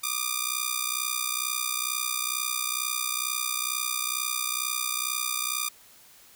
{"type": "ring-modulated tone", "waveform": "5% pulse", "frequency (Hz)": 1200, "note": "D6", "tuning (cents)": 37, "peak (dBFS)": -12, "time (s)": [0.03, 5.69], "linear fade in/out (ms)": 10, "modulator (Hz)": 31.1, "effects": ["white hiss -54 dBFS RMS until 6.35 s"]}